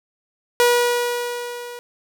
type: tone with level ramp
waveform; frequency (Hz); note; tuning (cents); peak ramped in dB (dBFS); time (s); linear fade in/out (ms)
sawtooth; 483.3; B4; -38; -8 to -29; 0.6-1.79; 0
effects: none